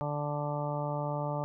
harmonic tone, 146.83 Hz, D3, in tune, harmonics 1 / 2 / 3 / 4 / 5 / 6 / 7 / 8, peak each -34 / -42 / -44 / -36 / -43 / -38 / -48 / -43 dBFS, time 0.01-1.44 s, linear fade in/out 0 ms, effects none

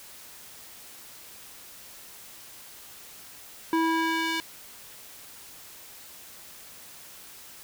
square tone with band-pass filter sweep, 326.2 Hz, E4, 18 cents flat, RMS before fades -26 dBFS, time 3.73-4.4 s, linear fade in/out 0 ms, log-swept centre 780 to 3100 Hz, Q 0.79, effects white hiss -47 dBFS RMS until 7.63 s

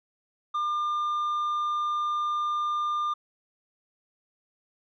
sine tone with tanh clipping, 1200 Hz, D6, 37 cents sharp, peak -26 dBFS, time 0.54-3.14 s, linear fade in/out 10 ms, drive 4 dB, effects none

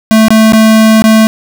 square tone with dropouts, 220 Hz, A3, in tune, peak -3 dBFS, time 0.11-1.27 s, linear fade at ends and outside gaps 0 ms, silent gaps 0.283-0.305 / 0.522-0.533 / 1.021-1.04 s, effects none

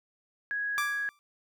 sine tone, 1661.2 Hz, G#6, in tune, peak -29 dBFS, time 0.51-1.09 s, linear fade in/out 0 ms
sawtooth tone with exponential decay, 1174.7 Hz, D6, in tune, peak -23 dBFS, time 0.78-1.19 s, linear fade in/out 0 ms, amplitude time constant 88 ms
effects none

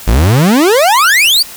40% pulse exponential sweep, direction up, 49 to 4868 Hz, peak -5 dBFS, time 0.07-1.43 s, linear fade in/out 10 ms, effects white hiss -30 dBFS RMS until 1.56 s

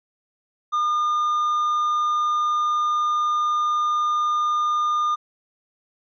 triangle tone, 1212 Hz, D#6, 46 cents flat, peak -17 dBFS, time 0.72-5.16 s, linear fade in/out 20 ms, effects resampled to 16000 Hz

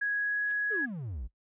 sine tone with pitch glide, 1661.2 to 1671.8 Hz, G#6 to G#6, 0 to +11 cents, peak -27 dBFS, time 0.01-0.86 s, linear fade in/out 10 ms, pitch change +11 cents, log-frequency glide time 0.14-0.41 s
white noise with exponential growth, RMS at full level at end -47 dBFS, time 0.4-0.52 s, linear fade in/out 2 ms, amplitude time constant 24 ms
triangle exponential sweep, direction down, 476.9 to 49 Hz, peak -33 dBFS, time 0.7-1.28 s, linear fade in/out 20 ms
effects noise-tail reverb RT60 0.1 s tail -19 dB re dry + resampled to 8000 Hz

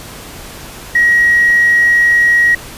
triangle tone with tanh clipping, 1900 Hz, A#6, 33 cents sharp, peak -6 dBFS, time 0.95-2.55 s, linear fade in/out 5 ms, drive 1 dB, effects pink hiss -31 dBFS RMS until 2.77 s + resampled to 32000 Hz

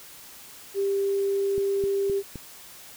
sine tone, 395.3 Hz, G4, 15 cents sharp, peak -22 dBFS, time 0.74-2.23 s, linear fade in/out 50 ms
click train, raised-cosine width 3 ms, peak -23 dBFS, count 4, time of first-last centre 1.58-2.357 s, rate 3.86 Hz
effects white hiss -46 dBFS RMS until 2.96 s

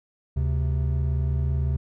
triangle tone pair together, 74.14 / 132.1 Hz, D2 / C3, +17 / +17 cents, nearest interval minor seventh, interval 1000 cents, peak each -21 / -24 dBFS, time 0.36-1.77 s, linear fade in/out 10 ms, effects none

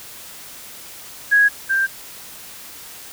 sine tone pair in turn, 1658 / 1580.4 Hz, G#6 / G6, -3 / +14 cents, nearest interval minor second, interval 83 cents, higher first, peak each -10 / -15 dBFS, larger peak first, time 1.31-1.49 / 1.69-1.87 s, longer neither, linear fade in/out 20 ms, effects white hiss -38 dBFS RMS until 3.12 s

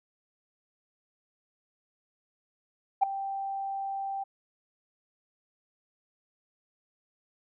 sine tone with ADSR envelope, 784 Hz, G5, in tune, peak -15 dBFS, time 3.01-4.24 s, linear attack 23 ms, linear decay 4 ms, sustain -16 dB, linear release 12 ms, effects tanh soft clip ceiling -12 dBFS

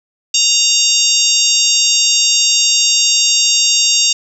harmonic tone with a mistuned harmonic, 932.3 Hz, A#5, in tune, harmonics 3 / 4 / 5 / 6 / 7 / 8, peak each -17 / -17 / -17 / -17 / -17 / -17 dBFS, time 0.34-4.13 s, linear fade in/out 5 ms, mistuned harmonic 4, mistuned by -20 cents, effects 7-bit

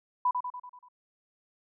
sine tone with echo, 992 Hz, B5, 7 cents sharp, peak -22 dBFS, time 0.25-0.31 s, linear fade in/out 5 ms, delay 96 ms, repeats 6, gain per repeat -5 dB, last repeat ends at 0.886 s, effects none

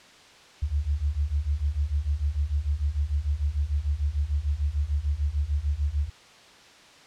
sine beating tone pair, 69.3 / 76 Hz, C#2 / D#2, 0 / -40 cents, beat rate 6.7 Hz, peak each -27 / -26 dBFS, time 0.62-6.1 s, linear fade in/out 10 ms, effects white hiss -51 dBFS RMS until 7.06 s + low-pass 5000 Hz 12 dB/octave

